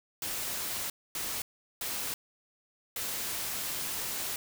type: noise bursts at uneven times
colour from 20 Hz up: white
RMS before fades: -35 dBFS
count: 4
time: 0.22-0.9 / 1.15-1.42 / 1.81-2.14 / 2.96-4.36 s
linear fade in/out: 2 ms
effects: none